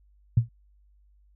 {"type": "tone with exponential decay", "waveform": "sine", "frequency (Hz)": 116.4, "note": "A#2", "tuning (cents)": -2, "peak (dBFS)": -12, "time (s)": [0.37, 0.49], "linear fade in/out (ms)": 5, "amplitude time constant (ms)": 25, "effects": ["added 50 Hz sine -57 dBFS peak until 1.35 s"]}